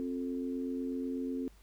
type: harmonic tone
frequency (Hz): 88.1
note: F2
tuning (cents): +16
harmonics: 3 / 4 / 5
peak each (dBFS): -34 / -43 / -42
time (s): 0-1.48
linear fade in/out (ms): 0
effects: added 50 Hz sine -58 dBFS peak until 1.62 s + pink hiss -65 dBFS RMS until 1.62 s